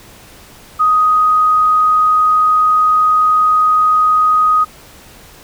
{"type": "tone", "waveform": "sine", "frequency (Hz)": 1250, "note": "D#6", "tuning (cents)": 8, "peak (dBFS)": -8, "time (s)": [0.79, 4.65], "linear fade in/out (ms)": 20, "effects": ["pink hiss -40 dBFS RMS until 5.43 s"]}